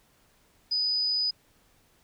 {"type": "tone", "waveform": "sine", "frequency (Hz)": 4978, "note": "D#8", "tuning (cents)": 0, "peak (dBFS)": -24, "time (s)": [0.71, 1.31], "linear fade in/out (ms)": 10, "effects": ["pink hiss -64 dBFS RMS until 2.03 s"]}